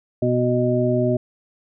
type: harmonic tone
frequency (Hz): 123.47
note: B2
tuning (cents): 0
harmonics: 1 / 2 / 3 / 5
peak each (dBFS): -22 / -22 / -22 / -22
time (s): 0.22-1.17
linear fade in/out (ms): 5
effects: none